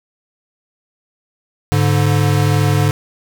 square tone pair together, 102.6 / 145.1 Hz, G#2 / D3, -21 / -21 cents, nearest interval tritone, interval 600 cents, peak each -15 dBFS, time 1.72-2.91 s, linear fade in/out 0 ms, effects none

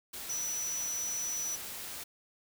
sine tone in noise, 5920 Hz, F#8, in tune, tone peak -33 dBFS, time 0.29-1.56 s, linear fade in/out 10 ms, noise white, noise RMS -42 dBFS, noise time 0.13-2.04 s, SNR +6 dB, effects none

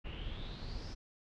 brown noise with low-pass filter sweep, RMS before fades -42 dBFS, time 0.04-0.95 s, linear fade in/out 20 ms, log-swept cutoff 2700 to 5400 Hz, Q 7.7, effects none

